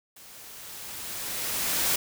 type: noise with level ramp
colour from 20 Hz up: white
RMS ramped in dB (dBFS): -49 to -24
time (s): 0.16-1.96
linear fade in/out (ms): 5
effects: none